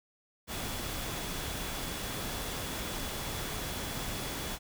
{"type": "tone in noise", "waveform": "sine", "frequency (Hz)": 3408, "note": "G#7", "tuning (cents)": 44, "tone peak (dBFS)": -48, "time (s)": [0.47, 4.59], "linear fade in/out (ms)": 50, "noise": "pink", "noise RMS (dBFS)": -37, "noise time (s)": [0.47, 4.59], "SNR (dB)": -14, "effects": []}